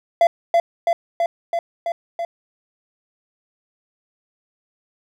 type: tone with echo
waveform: triangle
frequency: 680 Hz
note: F5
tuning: 46 cents flat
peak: -8 dBFS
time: 0.21-0.27 s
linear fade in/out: 2 ms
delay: 330 ms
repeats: 6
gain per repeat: -2 dB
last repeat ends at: 2.25 s
effects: none